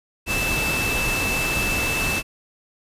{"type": "tone in noise", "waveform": "sine", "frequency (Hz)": 2637, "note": "E7", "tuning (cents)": 0, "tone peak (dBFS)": -23, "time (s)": [0.26, 2.23], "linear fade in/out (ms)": 50, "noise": "pink", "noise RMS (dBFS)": -25, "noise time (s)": [0.26, 2.23], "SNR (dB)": -1, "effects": ["resampled to 32000 Hz"]}